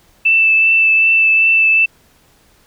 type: tone with vibrato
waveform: sine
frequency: 2647 Hz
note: E7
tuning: 7 cents sharp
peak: -8 dBFS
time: 0.25-1.86 s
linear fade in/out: 10 ms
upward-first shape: triangle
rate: 2.6 Hz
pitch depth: 15 cents each way
effects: pink hiss -52 dBFS RMS until 2.66 s